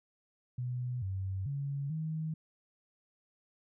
sine tone with pitch steps, 124.3 / 95.5 / 140.3 / 157.9 Hz, B2 / G2 / C#3 / D#3, +12 / -45 / +21 / +26 cents, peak -33 dBFS, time 0.58-2.34 s, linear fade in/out 5 ms, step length 440 ms, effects none

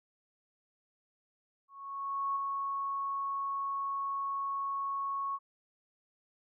sine tone with ADSR envelope, 1104 Hz, C#6, 7 cents flat, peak -29 dBFS, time 1.68-5.39 s, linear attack 680 ms, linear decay 8 ms, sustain -3 dB, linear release 45 ms, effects none

